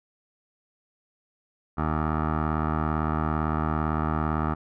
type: tone with low-pass filter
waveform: 15% pulse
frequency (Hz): 77.78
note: D#2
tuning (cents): 0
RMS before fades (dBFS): -26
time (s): 1.77-4.55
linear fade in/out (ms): 20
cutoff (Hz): 1200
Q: 3.8
effects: none